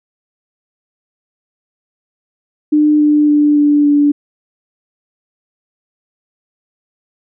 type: tone with pitch steps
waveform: sine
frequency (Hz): 300.6 / 298 / 295.4 / 292.9 / 290.4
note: D4 / D4 / D4 / D4 / D4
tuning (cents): +40 / +25 / +10 / -5 / -19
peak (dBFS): -7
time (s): 2.72-4.12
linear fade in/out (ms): 10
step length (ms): 280
effects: none